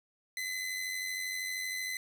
sawtooth tone with amplitude modulation, 2027 Hz, B6, 45 cents sharp, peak -29 dBFS, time 0.37-1.97 s, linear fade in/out 2 ms, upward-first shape sine, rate 92.8 Hz, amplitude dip 45%, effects none

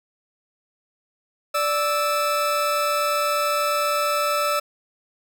40% pulse tone pair together, 587.3 / 1314.3 Hz, D5 / E6, 0 / -6 cents, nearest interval octave + major second, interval 1394 cents, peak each -23 / -21 dBFS, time 1.54-4.6 s, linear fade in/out 10 ms, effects none

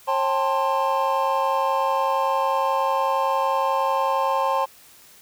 triangle tone cluster, 541 / 795 / 886 / 1051 Hz, C#5 / G5 / A5 / C6, -42 / +24 / +12 / +7 cents, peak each -23 / -26 / -22 / -22 dBFS, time 0.07-4.66 s, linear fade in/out 20 ms, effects white hiss -50 dBFS RMS until 5.21 s

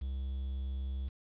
triangle tone with quantisation, 66.5 Hz, C2, 29 cents sharp, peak -32 dBFS, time 0.01-1.09 s, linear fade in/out 10 ms, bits 10, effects resampled to 11025 Hz

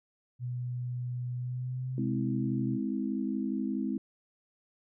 sine tone with pitch glide, 123.47 to 129.38 Hz, B2 to C3, 0 to -19 cents, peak -32 dBFS, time 0.39-2.79 s, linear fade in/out 50 ms, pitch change +81 cents, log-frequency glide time 1.36-1.98 s
sine chord, Ab augmented, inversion none, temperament just, 207.7 / 259.6 / 324.5 Hz, Ab3 / C4 / E4, 0 / -13 / -27 cents, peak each -33 / -33 / -36 dBFS, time 1.98-3.98 s, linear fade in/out 2 ms
effects none

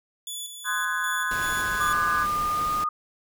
15% pulse tone with tremolo, 3445 Hz, A7, 37 cents flat, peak -25 dBFS, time 0.27-1.93 s, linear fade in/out 2 ms, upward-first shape square, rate 2.6 Hz, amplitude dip 50%
sine chord, Ab dominant seventh, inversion first, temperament just, 1038.3 / 1245.9 / 1495.1 / 1661.2 Hz, C6 / Eb6 / Gb6 / Ab6, -14 / +2 / +18 / 0 cents, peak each -31 / -34 / -28 / -29 dBFS, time 0.64-2.27 s, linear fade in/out 50 ms
pink noise, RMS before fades -36 dBFS, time 1.31-2.84 s, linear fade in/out 2 ms
sine tone with pitch glide, 1204 to 1225.8 Hz, D6 to D#6, +43 to -26 cents, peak -23 dBFS, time 1.8-2.89 s, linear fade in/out 5 ms, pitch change +31 cents, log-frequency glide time 2.27-2.73 s
effects none

